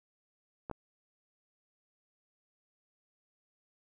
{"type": "clicks", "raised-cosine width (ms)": 1, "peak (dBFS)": -25, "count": 2, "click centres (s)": [0.698, 0.713], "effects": []}